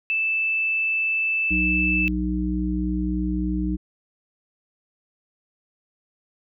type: tone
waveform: sine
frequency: 2637 Hz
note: E7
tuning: in tune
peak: -20 dBFS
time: 0.1-2.08 s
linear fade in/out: 0 ms
type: harmonic tone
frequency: 61.7 Hz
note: B1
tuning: 1 cent flat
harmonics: 1 / 3 / 5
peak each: -26 / -26 / -26 dBFS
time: 1.5-3.77 s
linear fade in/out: 20 ms
effects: none